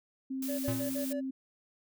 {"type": "tone", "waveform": "sine", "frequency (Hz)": 265, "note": "C4", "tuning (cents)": 22, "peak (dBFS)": -33, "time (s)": [0.3, 1.31], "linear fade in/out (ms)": 10}
{"type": "noise", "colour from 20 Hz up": "blue", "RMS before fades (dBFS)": -41, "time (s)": [0.42, 1.13], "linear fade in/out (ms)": 5}
{"type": "tone bursts", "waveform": "triangle", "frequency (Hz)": 575, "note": "D5", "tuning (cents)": -37, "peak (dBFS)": -33, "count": 5, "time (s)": [0.48, 1.21], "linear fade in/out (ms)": 20, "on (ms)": 110, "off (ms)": 45}
{"type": "tone with exponential decay", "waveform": "square", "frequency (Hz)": 116.54, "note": "A#2", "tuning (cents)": 0, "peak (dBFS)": -30, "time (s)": [0.68, 1.08], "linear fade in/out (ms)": 0, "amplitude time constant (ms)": 85}
{"effects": []}